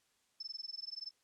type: tone with amplitude modulation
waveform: sine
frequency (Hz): 5274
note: E8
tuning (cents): 0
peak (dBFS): -38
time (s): 0.4-1.11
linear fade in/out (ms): 5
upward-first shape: sine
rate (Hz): 21.1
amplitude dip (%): 100
effects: white hiss -75 dBFS RMS until 1.23 s + low-pass 9000 Hz 12 dB/octave